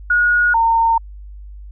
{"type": "tone pair in turn", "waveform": "sine", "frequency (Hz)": [1447, 913.5], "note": ["F#6", "A#5"], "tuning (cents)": [-39, -35], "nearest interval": "minor sixth", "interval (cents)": 796, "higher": "first", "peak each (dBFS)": -11, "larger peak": "neither", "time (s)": [[0.1, 0.54], [0.54, 0.98]], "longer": "neither", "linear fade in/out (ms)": 5, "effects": ["added 50 Hz sine -32 dBFS peak until 1.71 s"]}